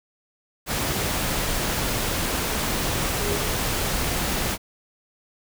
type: tone in noise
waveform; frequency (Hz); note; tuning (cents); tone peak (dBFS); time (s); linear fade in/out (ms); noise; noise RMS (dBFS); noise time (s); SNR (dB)
sine; 409; G#4; -26; -27; 3.19-3.4; 50; pink; -25; 0.66-4.58; -5
effects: none